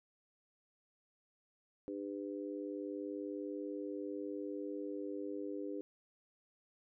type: harmonic tone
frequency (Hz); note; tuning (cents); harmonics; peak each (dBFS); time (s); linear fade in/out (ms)
100.1; G2; +37; 3 / 4 / 5; -42 / -44 / -46; 1.88-5.81; 0
effects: none